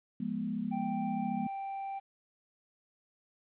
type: chord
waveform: sine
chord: F diminished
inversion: none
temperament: equal with one note detuned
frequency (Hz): 174.61 / 207.7 / 242.6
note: F3 / Ab3 / Cb4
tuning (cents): 0 / 0 / -31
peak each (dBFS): -40 / -35 / -36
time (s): 0.2-1.47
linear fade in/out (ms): 5
type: tone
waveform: triangle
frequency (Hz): 784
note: G5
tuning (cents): 0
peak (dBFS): -34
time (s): 0.71-2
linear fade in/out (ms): 20
effects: resampled to 8000 Hz + 11-bit